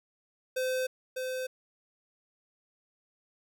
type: tone with echo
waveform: square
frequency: 514 Hz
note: C5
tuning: 31 cents flat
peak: -29 dBFS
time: 0.56-0.87 s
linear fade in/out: 10 ms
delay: 600 ms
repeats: 1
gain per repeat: -4 dB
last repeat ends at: 1.47 s
effects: none